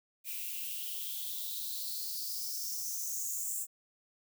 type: noise with high-pass filter sweep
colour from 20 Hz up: violet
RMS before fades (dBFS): -38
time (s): 0.24-3.67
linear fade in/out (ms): 50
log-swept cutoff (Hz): 2400 to 7700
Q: 6.4
effects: none